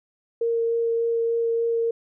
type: tone with vibrato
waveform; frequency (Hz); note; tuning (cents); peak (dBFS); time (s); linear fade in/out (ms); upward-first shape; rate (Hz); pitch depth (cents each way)
sine; 462.1; A#4; -15; -20; 0.41-1.91; 5; sine; 3.4; 8
effects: none